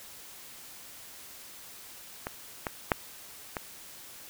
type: clicks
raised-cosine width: 0.5 ms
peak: -18 / -15 / -7 / -17 dBFS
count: 4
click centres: 2.269 / 2.668 / 2.918 / 3.568 s
effects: white hiss -48 dBFS RMS until 4.29 s

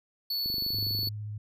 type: tone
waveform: square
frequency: 4435 Hz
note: C#8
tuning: in tune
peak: -29 dBFS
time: 0.3-1.09 s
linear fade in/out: 5 ms
type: click train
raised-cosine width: 3 ms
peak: -29 dBFS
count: 16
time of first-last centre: 0.46-1.072 s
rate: 24.5 Hz
type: tone with vibrato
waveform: sine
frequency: 105.4 Hz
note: G#2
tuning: 26 cents sharp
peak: -34 dBFS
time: 0.73-1.38 s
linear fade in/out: 5 ms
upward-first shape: square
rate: 15 Hz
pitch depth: 13 cents each way
effects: none

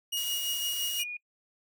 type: tone with tremolo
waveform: sawtooth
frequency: 2878 Hz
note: F#7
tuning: 49 cents flat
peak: -25 dBFS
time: 0.12-1.04 s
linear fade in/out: 10 ms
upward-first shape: triangle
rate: 5.9 Hz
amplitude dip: 40%
type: noise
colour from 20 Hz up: blue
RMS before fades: -38 dBFS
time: 0.17-1.02 s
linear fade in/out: 0 ms
type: tone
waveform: sine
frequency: 2446 Hz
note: D#7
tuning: 30 cents flat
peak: -34 dBFS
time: 0.99-1.17 s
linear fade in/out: 5 ms
effects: noise-tail reverb RT60 0.1 s tail -25 dB re dry

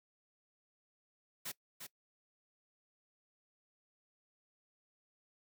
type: noise with echo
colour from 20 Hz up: white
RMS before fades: -42 dBFS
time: 1.45-1.52 s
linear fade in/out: 10 ms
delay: 350 ms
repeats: 1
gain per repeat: -6 dB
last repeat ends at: 1.87 s
effects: noise-tail reverb RT60 0.1 s tail -20 dB re dry

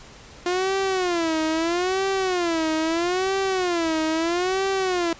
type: tone with vibrato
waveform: sawtooth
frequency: 350 Hz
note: F4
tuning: 4 cents sharp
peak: -17 dBFS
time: 0.46-5.13 s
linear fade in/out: 2 ms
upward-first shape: sine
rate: 0.77 Hz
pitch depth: 180 cents each way
effects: pink hiss -45 dBFS RMS until 5.19 s + resampled to 16000 Hz

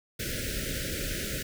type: band-stop noise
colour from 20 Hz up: pink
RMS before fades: -33 dBFS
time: 0.19-1.43 s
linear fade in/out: 10 ms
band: 610 to 1400 Hz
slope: 96 dB/octave
effects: none

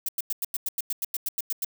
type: noise bursts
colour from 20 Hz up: violet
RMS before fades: -28 dBFS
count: 14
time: 0.06-1.647 s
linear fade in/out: 2 ms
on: 27 ms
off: 93 ms
effects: none

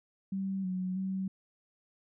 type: tone with pitch steps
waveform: sine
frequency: 193 / 184.6 / 190.4 Hz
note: G3 / F#3 / F#3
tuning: -27 / -4 / +50 cents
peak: -31 dBFS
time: 0.32-1.28 s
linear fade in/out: 5 ms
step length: 320 ms
effects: none

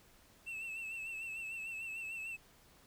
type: tone with vibrato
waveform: triangle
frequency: 2655 Hz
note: E7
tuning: 12 cents sharp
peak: -39 dBFS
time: 0.46-2.37 s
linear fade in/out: 20 ms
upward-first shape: triangle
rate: 6.7 Hz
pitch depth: 59 cents each way
effects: pink hiss -64 dBFS RMS until 2.86 s

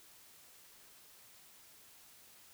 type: silence
effects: white hiss -60 dBFS RMS until 2.53 s

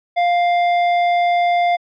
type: tone with hard clipping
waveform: sine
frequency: 700 Hz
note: F5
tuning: 4 cents sharp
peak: -15 dBFS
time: 0.16-1.77 s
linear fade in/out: 20 ms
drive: 10 dB
effects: low-pass 4000 Hz 12 dB/octave

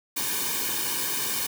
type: noise with comb filter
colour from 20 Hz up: white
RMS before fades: -28 dBFS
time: 0.16-1.47 s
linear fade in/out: 10 ms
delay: 1.5 ms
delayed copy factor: -1
effects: none

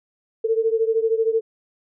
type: beating tone pair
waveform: sine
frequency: 445 / 458 Hz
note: A4 / A#4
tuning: +20 / -31 cents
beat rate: 13 Hz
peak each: -19 / -22 dBFS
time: 0.44-1.41 s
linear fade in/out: 10 ms
effects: none

